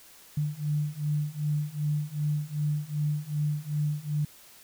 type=beating tone pair; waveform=sine; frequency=147.7 / 150.3 Hz; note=D3 / D3; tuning=+10 / +40 cents; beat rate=2.6 Hz; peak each=-30 / -29 dBFS; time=0.37-4.25 s; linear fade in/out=5 ms; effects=white hiss -53 dBFS RMS until 4.63 s